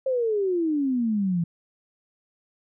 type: exponential sweep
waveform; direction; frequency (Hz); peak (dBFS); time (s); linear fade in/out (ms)
sine; down; 539 to 164.81; -21; 0.06-1.44; 5
effects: none